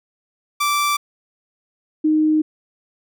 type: tone pair in turn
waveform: sawtooth / sine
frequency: 1168 / 309.4 Hz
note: D6 / D#4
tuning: -10 / -10 cents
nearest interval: octave + major seventh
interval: 2300 cents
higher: first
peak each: -13 dBFS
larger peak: neither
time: 0.6-0.97 / 2.04-2.42 s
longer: second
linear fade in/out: 10 ms
effects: none